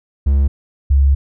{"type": "tone pair in turn", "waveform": ["triangle", "sine"], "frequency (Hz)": [69.3, 69], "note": ["C#2", "C#2"], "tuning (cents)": [0, -7], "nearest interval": "unison", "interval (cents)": 7, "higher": "first", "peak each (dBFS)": [-8, -8], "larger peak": "neither", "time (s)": [[0.26, 0.48], [0.9, 1.15]], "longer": "second", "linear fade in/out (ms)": 10, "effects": []}